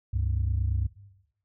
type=tone pair together; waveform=sine; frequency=69.15 / 98 Hz; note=C#2 / G2; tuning=-4 / 0 cents; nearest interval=tritone; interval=604 cents; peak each=-26 dBFS; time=0.13-0.87 s; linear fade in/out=10 ms; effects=noise-tail reverb RT60 0.9 s tail -17 dB re dry + tanh soft clip ceiling -18 dBFS